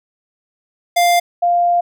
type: tone pair in turn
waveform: square / sine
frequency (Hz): 698.5 / 698.5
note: F5 / F5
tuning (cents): 0 / 0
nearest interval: unison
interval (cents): 0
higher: neither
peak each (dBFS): -11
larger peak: neither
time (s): 0.96-1.2 / 1.42-1.81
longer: second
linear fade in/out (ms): 10
effects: none